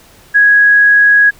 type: tone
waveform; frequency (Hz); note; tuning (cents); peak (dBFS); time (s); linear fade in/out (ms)
sine; 1661.2; G#6; 0; -4; 0.34-1.31; 20
effects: pink hiss -43 dBFS RMS until 1.39 s